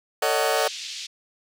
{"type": "chord", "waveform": "sawtooth", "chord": "D# half-diminished seventh", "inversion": "second", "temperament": "just", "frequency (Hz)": [448, 560, 622.3, 746.7], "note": ["A4", "C#5", "D#5", "F#5"], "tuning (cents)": [31, 18, 0, 16], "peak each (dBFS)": -22, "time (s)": [0.22, 0.68], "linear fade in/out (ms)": 5}
{"type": "band-pass noise", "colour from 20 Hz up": "pink", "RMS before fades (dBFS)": -35, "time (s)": [0.56, 1.07], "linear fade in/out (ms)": 10, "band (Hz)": [2900, 6200], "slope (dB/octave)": 24}
{"effects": []}